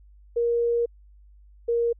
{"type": "tone pair in turn", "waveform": "sine", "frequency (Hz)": [471.2, 469.3], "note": ["A#4", "A#4"], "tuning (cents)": [19, 12], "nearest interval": "unison", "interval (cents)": 7, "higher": "first", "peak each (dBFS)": -20, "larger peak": "neither", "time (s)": [[0.36, 0.86], [1.68, 1.93]], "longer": "first", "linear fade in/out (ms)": 10, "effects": ["added 50 Hz sine -49 dBFS peak until 1.99 s"]}